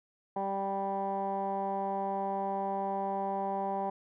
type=tone with low-pass filter; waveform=15% pulse; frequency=195.9 Hz; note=G3; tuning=1 cent flat; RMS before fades=-33 dBFS; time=0.36-3.9 s; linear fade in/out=5 ms; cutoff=880 Hz; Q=8.2; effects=none